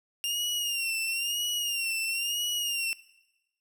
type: tone with vibrato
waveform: sawtooth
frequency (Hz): 2794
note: F7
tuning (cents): 0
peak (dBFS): -25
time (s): 0.24-2.93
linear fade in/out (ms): 0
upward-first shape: sine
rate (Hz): 1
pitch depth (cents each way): 77
effects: noise-tail reverb RT60 1.0 s tail -20 dB re dry